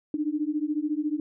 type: beating tone pair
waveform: sine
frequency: 294.4 / 308.4 Hz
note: D4 / D#4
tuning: +4 / -15 cents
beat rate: 14 Hz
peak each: -28 dBFS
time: 0.14-1.2 s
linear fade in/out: 2 ms
effects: none

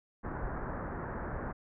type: low-pass noise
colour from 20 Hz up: pink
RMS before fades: -38 dBFS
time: 0.23-1.53 s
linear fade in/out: 20 ms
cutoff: 1700 Hz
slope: 48 dB/octave
effects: none

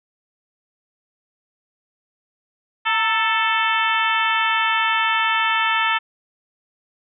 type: harmonic tone with a mistuned harmonic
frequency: 440.4 Hz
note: A4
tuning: 2 cents sharp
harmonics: 2 / 3 / 4 / 5 / 6 / 7 / 8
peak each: -23 / -22 / -23 / -26 / -25 / -27 / -32 dBFS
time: 2.85-5.99 s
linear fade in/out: 20 ms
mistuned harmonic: 2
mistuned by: +62 cents
effects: none

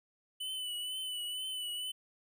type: tone with vibrato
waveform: square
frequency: 2993 Hz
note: F#7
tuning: 19 cents sharp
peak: -37 dBFS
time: 0.4-1.92 s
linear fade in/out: 10 ms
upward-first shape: triangle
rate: 2.1 Hz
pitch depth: 47 cents each way
effects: none

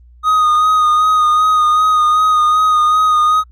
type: tone with vibrato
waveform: triangle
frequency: 1242 Hz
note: D#6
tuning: 3 cents flat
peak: -7 dBFS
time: 0.23-3.44 s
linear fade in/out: 50 ms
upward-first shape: sine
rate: 2.6 Hz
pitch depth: 25 cents each way
effects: added 60 Hz sine -40 dBFS peak until 3.51 s + Opus 32 kbps

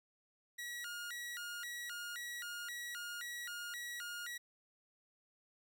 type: tone with vibrato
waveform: sawtooth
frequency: 1655 Hz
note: G#6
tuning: 6 cents flat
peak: -39 dBFS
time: 0.58-4.38 s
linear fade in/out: 10 ms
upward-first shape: square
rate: 1.9 Hz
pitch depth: 260 cents each way
effects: none

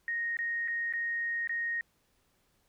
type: tone with dropouts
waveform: sine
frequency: 1864.7 Hz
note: A#6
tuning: in tune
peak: -30 dBFS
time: 0.08-1.81 s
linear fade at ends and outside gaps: 1 ms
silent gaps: 0.369-0.389 / 0.677-0.682 / 0.926-0.936 / 1.474-1.494 s
effects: pink hiss -72 dBFS RMS until 2.68 s

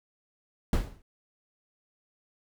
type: noise with exponential decay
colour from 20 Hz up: brown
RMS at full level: -21 dBFS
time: 0.73-1.02 s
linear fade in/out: 2 ms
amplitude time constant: 62 ms
effects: none

